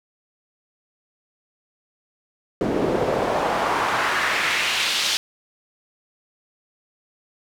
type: noise with band-pass filter sweep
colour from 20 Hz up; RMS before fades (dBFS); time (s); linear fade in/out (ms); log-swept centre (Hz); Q
pink; -22; 2.61-5.17; 0; 310 to 4200; 1.5
effects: none